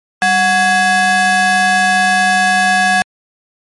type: ring-modulated tone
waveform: square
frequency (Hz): 464.9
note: A#4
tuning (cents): -5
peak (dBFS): -7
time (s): 0.22-3.02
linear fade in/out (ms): 0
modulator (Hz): 1200
effects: MP3 48 kbps